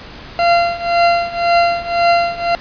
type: tone with tremolo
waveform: 40% pulse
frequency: 688 Hz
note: F5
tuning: 26 cents flat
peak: -7 dBFS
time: 0.39-2.55 s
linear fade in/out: 0 ms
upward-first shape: triangle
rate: 1.9 Hz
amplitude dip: 90%
effects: pink hiss -34 dBFS RMS until 2.6 s + resampled to 11025 Hz